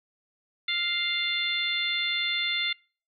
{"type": "harmonic tone with a mistuned harmonic", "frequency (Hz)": 698, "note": "F5", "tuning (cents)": -1, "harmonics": [2, 3, 4, 5, 6], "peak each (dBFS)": [-39, -29, -35, -28, -37], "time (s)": [0.68, 2.73], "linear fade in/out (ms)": 5, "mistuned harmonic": 5, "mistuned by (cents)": 20, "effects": ["noise-tail reverb RT60 0.4 s tail -26 dB re dry"]}